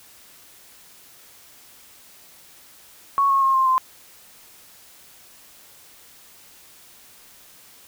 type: tone with pitch steps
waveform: sine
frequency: 1108.7 / 1090.9 / 1073.4 / 1056.2 / 1039.2 Hz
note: C#6 / C#6 / C6 / C6 / C6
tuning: 0 / -28 / +44 / +16 / -12 cents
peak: -15 dBFS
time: 3.18-3.78 s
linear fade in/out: 0 ms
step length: 120 ms
effects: white hiss -49 dBFS RMS until 7.87 s